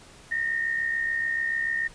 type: tone pair together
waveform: sine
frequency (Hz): 1833.1 / 1900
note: A#6 / A#6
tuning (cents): -30 / +33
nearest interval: minor second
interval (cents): 63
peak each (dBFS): -25 / -32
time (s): 0.31-1.88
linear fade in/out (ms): 10
effects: pink hiss -50 dBFS RMS until 1.94 s + resampled to 22050 Hz